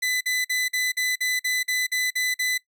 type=tone bursts; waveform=sawtooth; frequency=2004 Hz; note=B6; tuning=25 cents sharp; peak=-19 dBFS; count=11; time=0.02-2.58 s; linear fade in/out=10 ms; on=190 ms; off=47 ms; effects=noise-tail reverb RT60 0.1 s tail -18 dB re dry